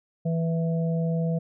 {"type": "harmonic tone", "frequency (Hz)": 164.81, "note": "E3", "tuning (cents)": 0, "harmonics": [1, 3, 4], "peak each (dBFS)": [-23, -33, -35], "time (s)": [0.25, 1.39], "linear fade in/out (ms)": 10, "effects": []}